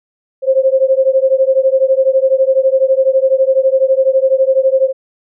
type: beating tone pair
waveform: sine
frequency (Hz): 525 / 537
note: C5 / C5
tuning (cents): +6 / +45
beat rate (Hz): 12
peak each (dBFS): -11 / -12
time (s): 0.42-4.93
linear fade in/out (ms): 50
effects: none